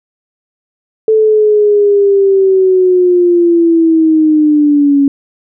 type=linear sweep; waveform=sine; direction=down; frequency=440 to 277.2 Hz; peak=-5 dBFS; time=1.08-5.08 s; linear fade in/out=2 ms; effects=none